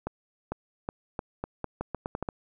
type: accelerating click train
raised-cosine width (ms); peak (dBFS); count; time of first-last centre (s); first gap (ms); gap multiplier
1; -17; 12; 0.07-2.288; 450; 0.82
effects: none